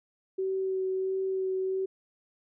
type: tone with vibrato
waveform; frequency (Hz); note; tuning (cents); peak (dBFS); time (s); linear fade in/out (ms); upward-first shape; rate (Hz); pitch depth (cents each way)
sine; 379.4; F#4; +43; -27; 0.38-1.86; 10; sine; 1.5; 12
effects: none